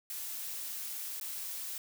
blue noise with dropouts, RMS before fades -40 dBFS, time 0.1-1.78 s, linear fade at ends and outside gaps 1 ms, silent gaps 1.199-1.211 s, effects none

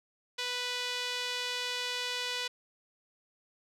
sawtooth tone with band-pass filter, 493.9 Hz, B4, in tune, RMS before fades -35 dBFS, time 0.38-2.48 s, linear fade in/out 10 ms, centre 3600 Hz, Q 1.5, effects none

